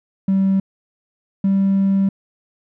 triangle tone pair in turn, 192.9 / 195.03 Hz, G3 / G3, -28 / -9 cents, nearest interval unison, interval 19 cents, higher second, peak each -10 dBFS, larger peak neither, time 0.28-0.6 / 1.44-2.09 s, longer second, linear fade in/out 5 ms, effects tanh soft clip ceiling -9 dBFS

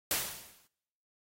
white noise with exponential decay, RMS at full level -28 dBFS, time 0.11-0.67 s, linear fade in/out 1 ms, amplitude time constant 120 ms, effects noise-tail reverb RT60 0.9 s tail -26 dB re dry + AAC 48 kbps

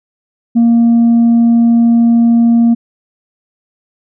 sine tone, 233.3 Hz, A#3, 2 cents sharp, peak -3 dBFS, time 0.55-2.75 s, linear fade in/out 20 ms, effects tanh soft clip ceiling -4 dBFS

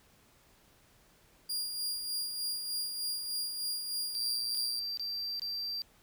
sawtooth tone with tremolo, 4819 Hz, D8, 44 cents sharp, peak -29 dBFS, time 1.49-4.8 s, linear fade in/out 10 ms, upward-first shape sine, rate 3.3 Hz, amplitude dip 45%
triangle tone bursts, 4699 Hz, D8, in tune, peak -33 dBFS, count 4, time 4.15-5.819 s, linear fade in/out 0 ms, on 400 ms, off 23 ms
effects pink hiss -64 dBFS RMS until 6.02 s

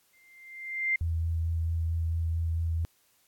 sine tone with exponential growth, 2093 Hz, C7, in tune, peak -22 dBFS, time 0.13-0.96 s, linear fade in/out 5 ms, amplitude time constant 180 ms
sine tone with vibrato, 82.41 Hz, E2, in tune, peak -26 dBFS, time 1.01-2.85 s, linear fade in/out 0 ms, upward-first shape sine, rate 4.5 Hz, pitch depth 14 cents each way
effects white hiss -67 dBFS RMS until 3.27 s + AAC 64 kbps

